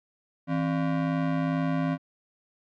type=ring-modulated tone; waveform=square; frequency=214.6 Hz; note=A3; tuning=43 cents flat; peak=-22 dBFS; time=0.47-1.98 s; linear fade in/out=50 ms; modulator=51.2 Hz; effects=low-pass 2000 Hz 12 dB/octave + Opus 48 kbps